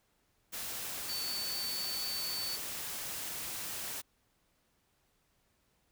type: tone in noise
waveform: sine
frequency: 4502 Hz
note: C#8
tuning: 26 cents sharp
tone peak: -36 dBFS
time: 1.08-2.57 s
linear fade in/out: 20 ms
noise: white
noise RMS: -40 dBFS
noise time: 0.52-4.02 s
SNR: +1 dB
effects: pink hiss -74 dBFS RMS until 5.91 s